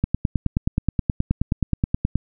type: click train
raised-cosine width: 5 ms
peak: -6 dBFS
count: 21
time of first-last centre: 0.04-2.156 s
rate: 9.45 Hz
effects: none